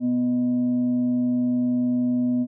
sine tone with frequency modulation, 246.9 Hz, B3, in tune, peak -19 dBFS, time 0-2.47 s, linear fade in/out 50 ms, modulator 373 Hz, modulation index 0.25, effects none

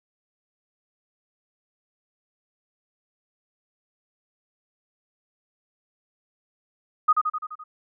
sine tone with echo, 1244.5 Hz, D#6, in tune, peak -13 dBFS, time 7.08-7.13 s, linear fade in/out 10 ms, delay 85 ms, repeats 6, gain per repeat -4 dB, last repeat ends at 7.64 s, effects none

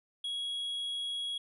triangle tone, 3322 Hz, G#7, in tune, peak -32 dBFS, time 0.24-1.38 s, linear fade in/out 5 ms, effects resampled to 32000 Hz

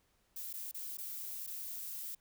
violet noise with dropouts, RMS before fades -43 dBFS, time 0.36-2.15 s, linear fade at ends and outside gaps 5 ms, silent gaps 0.53-0.537 / 0.714-0.744 / 0.972-0.983 / 1.467-1.473 s, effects pink hiss -74 dBFS RMS until 2.2 s

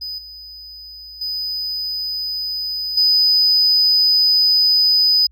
triangle tone with level steps, 4993 Hz, D#8, 5 cents sharp, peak -24 / -33 / -20 / -9 dBFS, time 0.01-5.27 s, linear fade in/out 10 ms, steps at 0.18 / 1.21 / 2.97 s, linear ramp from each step 5 ms, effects tanh soft clip ceiling -7 dBFS + added 60 Hz sine -48 dBFS peak until 5.31 s

